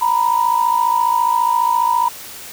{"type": "tone pair together", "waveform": "sine", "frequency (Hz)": [933.1, 987.8], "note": ["A#5", "B5"], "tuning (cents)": [1, 0], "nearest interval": "minor second", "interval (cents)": 99, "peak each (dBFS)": -15, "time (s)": [0.01, 2.09], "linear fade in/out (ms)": 10, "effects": ["tanh soft clip ceiling -5 dBFS", "white hiss -34 dBFS RMS until 2.52 s"]}